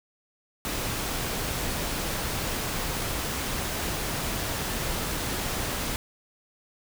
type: noise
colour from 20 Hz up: pink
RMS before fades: -30 dBFS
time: 0.65-5.96 s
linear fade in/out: 0 ms
effects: none